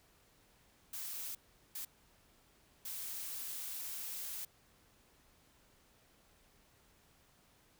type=noise bursts at uneven times; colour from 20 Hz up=blue; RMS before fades=-43 dBFS; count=3; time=0.93-1.35 / 1.75-1.85 / 2.85-4.45 s; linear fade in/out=5 ms; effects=pink hiss -68 dBFS RMS until 7.79 s